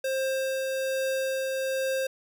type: tone with tremolo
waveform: square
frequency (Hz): 530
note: C5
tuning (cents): +22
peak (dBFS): -26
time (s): 0.04-2.07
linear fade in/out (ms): 5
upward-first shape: triangle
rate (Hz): 1.2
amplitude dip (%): 25
effects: none